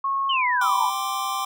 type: tone with pitch glide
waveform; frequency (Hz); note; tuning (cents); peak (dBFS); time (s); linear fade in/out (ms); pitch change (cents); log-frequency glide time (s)
sine; 1093 to 990.8; C#6 to B5; -25 to +5; -21; 0.04-0.9; 5; -170; 0.29-0.46
type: exponential sweep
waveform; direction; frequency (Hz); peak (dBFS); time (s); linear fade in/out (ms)
sine; down; 3136 to 830.6; -22; 0.29-0.86; 10
type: chord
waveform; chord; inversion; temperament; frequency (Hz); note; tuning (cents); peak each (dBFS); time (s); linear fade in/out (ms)
square; G suspended fourth; none; just; 784 / 1045.3 / 1176; G5 / C6 / D6; 0 / -2 / +2; -31 / -29 / -29; 0.61-1.45; 5
effects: none